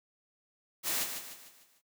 white noise with echo, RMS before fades -32 dBFS, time 0.83-1.07 s, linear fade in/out 50 ms, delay 150 ms, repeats 5, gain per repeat -7 dB, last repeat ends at 1.82 s, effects noise-tail reverb RT60 0.1 s tail -20 dB re dry + high-pass 150 Hz 12 dB/octave

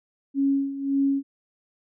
sine tone with tremolo, 275.9 Hz, C#4, 8 cents flat, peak -18 dBFS, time 0.34-1.23 s, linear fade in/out 50 ms, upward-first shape sine, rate 1.8 Hz, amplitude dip 75%, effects none

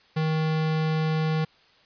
square tone, 157.5 Hz, D#3, 21 cents sharp, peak -23 dBFS, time 0.16-1.45 s, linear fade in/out 10 ms, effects white hiss -58 dBFS RMS until 1.85 s + resampled to 11025 Hz

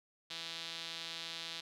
sawtooth tone with band-pass filter, 165.5 Hz, E3, 7 cents sharp, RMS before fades -44 dBFS, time 0.3-1.61 s, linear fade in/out 10 ms, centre 3800 Hz, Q 2.9, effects none

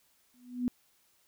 sine tone with exponential growth, 246.9 Hz, B3, in tune, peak -24 dBFS, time 0.34-0.68 s, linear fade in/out 0 ms, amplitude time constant 73 ms, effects white hiss -69 dBFS RMS until 1.27 s

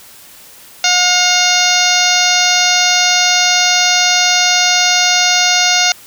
harmonic tone with a mistuned harmonic, 720 Hz, F#5, 47 cents flat, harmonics 1 / 2 / 3 / 4 / 5 / 6 / 7 / 8 / 9, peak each -18 / -18 / -18 / -18 / -18 / -18 / -18 / -18 / -18 dBFS, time 0.84-5.92 s, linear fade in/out 2 ms, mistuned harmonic 4, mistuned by -50 cents, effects white hiss -39 dBFS RMS until 6.06 s

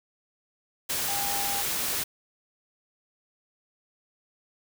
sine tone in noise, 802 Hz, G5, 39 cents sharp, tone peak -33 dBFS, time 1.08-1.62 s, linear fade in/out 10 ms, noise white, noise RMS -29 dBFS, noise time 0.89-2.04 s, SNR -7 dB, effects none

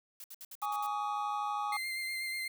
blue noise bursts, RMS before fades -47 dBFS, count 7, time 0.2-0.865 s, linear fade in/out 2 ms, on 41 ms, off 63 ms
triangle chord, Ab suspended fourth, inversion none, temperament equal with one note detuned, 830.6 / 1132 / 1244.5 Hz, Ab5 / Db6 / Eb6, 0 / +36 / 0 cents, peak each -33 / -36 / -37 dBFS, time 0.62-1.77 s, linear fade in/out 5 ms
35% pulse tone with vibrato, 2093 Hz, C7, in tune, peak -33 dBFS, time 1.72-2.48 s, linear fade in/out 5 ms, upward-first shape sine, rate 8.2 Hz, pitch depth 19 cents each way
effects none

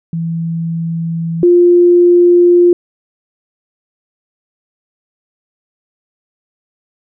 sine tone pair in turn, 165.6 / 350.9 Hz, E3 / F4, +8 / +8 cents, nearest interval octave + minor second, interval 1300 cents, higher second, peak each -15 / -4 dBFS, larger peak second, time 0.13-1.43 / 1.43-2.73 s, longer neither, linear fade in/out 2 ms, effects none

